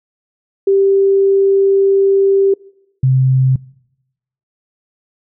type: tone pair in turn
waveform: sine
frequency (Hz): 392 / 130.81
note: G4 / C3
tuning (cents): 0 / 0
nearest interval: octave + perfect fifth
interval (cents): 1900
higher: first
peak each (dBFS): -8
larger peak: neither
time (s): 0.67-2.54 / 3.03-3.56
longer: first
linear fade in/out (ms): 5
effects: noise-tail reverb RT60 0.9 s tail -24 dB re dry